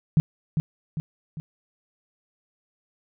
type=tone with echo; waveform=sine; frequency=155.56 Hz; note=D#3; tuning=in tune; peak=-13 dBFS; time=0.17-0.2 s; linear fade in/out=0 ms; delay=400 ms; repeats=3; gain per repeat=-6 dB; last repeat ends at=1.4 s; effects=none